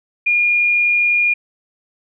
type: tone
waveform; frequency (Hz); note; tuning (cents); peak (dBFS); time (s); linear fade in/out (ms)
sine; 2424; D#7; -46; -12; 0.26-1.34; 10
effects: none